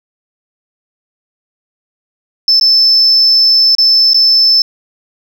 sine tone with dropouts, 5274 Hz, E8, in tune, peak -4 dBFS, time 2.48-4.62 s, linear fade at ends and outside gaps 2 ms, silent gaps 2.598-2.611 / 3.751-3.783 / 4.134-4.144 s, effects tanh soft clip ceiling -1 dBFS + 7-bit

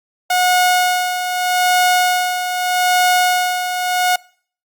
sawtooth tone with tremolo, 726 Hz, F#5, 33 cents flat, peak -7 dBFS, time 0.3-4.16 s, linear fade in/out 5 ms, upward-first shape sine, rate 0.81 Hz, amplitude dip 60%, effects noise-tail reverb RT60 0.5 s tail -24 dB re dry + Opus 48 kbps

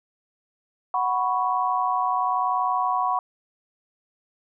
sine chord, F# suspended fourth, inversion none, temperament equal, 740 / 987.8 / 1108.7 Hz, F#5 / B5 / C#6, 0 / 0 / 0 cents, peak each -25 dBFS, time 0.94-3.19 s, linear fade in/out 2 ms, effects none

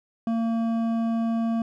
sine tone with hard clipping, 228.3 Hz, A#3, 36 cents flat, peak -24 dBFS, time 0.27-1.62 s, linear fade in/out 2 ms, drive 9 dB, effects none

